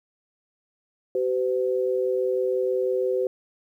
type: tone pair together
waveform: sine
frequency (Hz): 381.8 / 507.9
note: G4 / B4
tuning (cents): -46 / +48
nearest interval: perfect fourth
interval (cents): 494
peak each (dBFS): -24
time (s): 1.15-3.27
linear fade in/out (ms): 2
effects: 10-bit